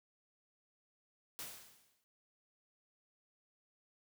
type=noise with exponential decay; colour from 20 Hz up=white; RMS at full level=-43 dBFS; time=1.39-2.04 s; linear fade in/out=0 ms; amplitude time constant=140 ms; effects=none